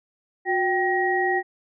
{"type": "tone cluster", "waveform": "sine", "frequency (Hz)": [362.6, 779, 1892], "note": ["F#4", "G5", "A#6"], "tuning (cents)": [-35, -11, 25], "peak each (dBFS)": -24, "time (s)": [0.45, 1.43], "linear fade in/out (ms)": 50, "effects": []}